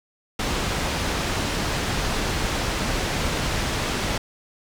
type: low-pass noise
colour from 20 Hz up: pink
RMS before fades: -25 dBFS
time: 0.39-4.18 s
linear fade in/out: 5 ms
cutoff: 6400 Hz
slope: 12 dB/octave
effects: none